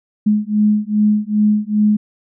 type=beating tone pair; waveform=sine; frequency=209.5 / 212 Hz; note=G#3 / G#3; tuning=+15 / +36 cents; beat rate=2.5 Hz; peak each=-15 dBFS; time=0.26-1.97 s; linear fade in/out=10 ms; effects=none